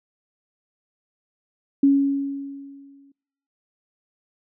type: tone with exponential decay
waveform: sine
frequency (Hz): 277.8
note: C#4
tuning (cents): +4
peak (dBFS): -11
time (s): 1.83-3.12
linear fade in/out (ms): 5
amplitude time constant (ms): 280
effects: noise-tail reverb RT60 0.8 s tail -26 dB re dry